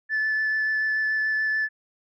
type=tone with vibrato; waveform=sine; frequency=1743 Hz; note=A6; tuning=17 cents flat; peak=-20 dBFS; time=0.09-1.69 s; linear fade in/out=50 ms; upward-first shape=sine; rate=6.9 Hz; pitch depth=9 cents each way; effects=tanh soft clip ceiling -19 dBFS